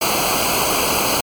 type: noise with comb filter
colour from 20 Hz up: pink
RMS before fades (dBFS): -18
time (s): 0.01-1.21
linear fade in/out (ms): 10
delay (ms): 0.55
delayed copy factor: -0.9
effects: MP3 96 kbps